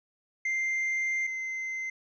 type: tone pair in turn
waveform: triangle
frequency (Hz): 2093 / 2071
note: C7 / C7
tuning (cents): 0 / -18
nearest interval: unison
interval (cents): 18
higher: first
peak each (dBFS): -25 / -30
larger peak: first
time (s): 0.45-1.27 / 1.27-1.9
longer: first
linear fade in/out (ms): 5
effects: resampled to 16000 Hz